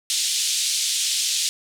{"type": "band-pass noise", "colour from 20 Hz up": "pink", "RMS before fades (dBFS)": -23, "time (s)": [0.1, 1.49], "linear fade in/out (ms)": 0, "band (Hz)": [3300, 9300], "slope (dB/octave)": 24, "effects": []}